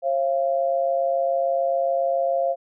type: tone pair together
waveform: sine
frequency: 539 / 686 Hz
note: C#5 / F5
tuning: -49 / -31 cents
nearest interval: major third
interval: 418 cents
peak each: -22 dBFS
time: 0.02-2.56 s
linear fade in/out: 50 ms
effects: none